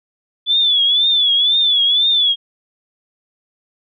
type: tone with vibrato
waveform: sine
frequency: 3455 Hz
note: A7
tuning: 32 cents flat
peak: -11 dBFS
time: 0.46-2.36 s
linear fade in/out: 50 ms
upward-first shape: triangle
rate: 2 Hz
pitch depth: 110 cents each way
effects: none